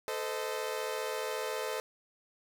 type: chord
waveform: sawtooth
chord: A diminished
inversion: none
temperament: equal with one note detuned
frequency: 440 / 514.6 / 622.3 Hz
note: A4 / C5 / Eb5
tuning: 0 / -29 / 0 cents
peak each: -33 / -34 / -36 dBFS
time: 0.08-1.8 s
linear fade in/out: 0 ms
effects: none